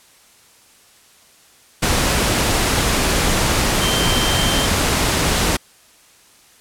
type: tone in noise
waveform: sine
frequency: 3136 Hz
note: G7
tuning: in tune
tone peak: -22 dBFS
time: 3.81-4.66 s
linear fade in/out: 10 ms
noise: pink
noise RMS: -17 dBFS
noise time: 1.82-5.57 s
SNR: -8 dB
effects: white hiss -50 dBFS RMS until 6.6 s + low-pass 11000 Hz 12 dB/octave